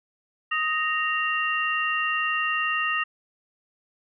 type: tone cluster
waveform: sine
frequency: 1251 / 1859 / 2770 Hz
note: D#6 / A#6 / F7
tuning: +9 / -5 / -15 cents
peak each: -27 dBFS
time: 0.51-3.04 s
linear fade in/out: 10 ms
effects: none